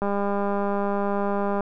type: click train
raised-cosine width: 1 ms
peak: -13 dBFS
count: 320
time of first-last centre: 0.02-1.607 s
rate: 201 Hz
effects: none